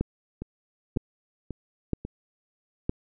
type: two click trains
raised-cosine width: 3 ms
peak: -21 / -12 dBFS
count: 4 / 4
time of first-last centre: 0.42-2.05 / 0.01-2.895 s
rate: 1.84 / 1.04 Hz
effects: none